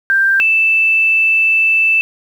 sine tone pair in turn, 1579 / 2643 Hz, G6 / E7, +12 / +4 cents, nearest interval major sixth, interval 892 cents, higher second, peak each -9 dBFS, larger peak neither, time 0.1-0.4 / 0.4-2.01 s, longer second, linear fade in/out 0 ms, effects 7-bit

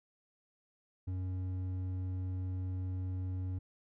sine tone with hard clipping, 92.5 Hz, F#2, in tune, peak -36 dBFS, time 1.07-3.59 s, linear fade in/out 10 ms, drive 6 dB, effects none

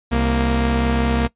sawtooth tone pair together, 65.41 / 233.1 Hz, C2 / A#3, 0 / 0 cents, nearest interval octave + minor seventh, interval 2200 cents, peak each -15 dBFS, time 0.11-1.28 s, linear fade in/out 20 ms, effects noise-tail reverb RT60 0.1 s tail -20 dB re dry + resampled to 8000 Hz

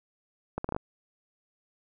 accelerating click train, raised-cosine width 1 ms, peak -17 dBFS, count 6, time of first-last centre 0.58-0.764 s, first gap 64 ms, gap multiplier 0.72, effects none

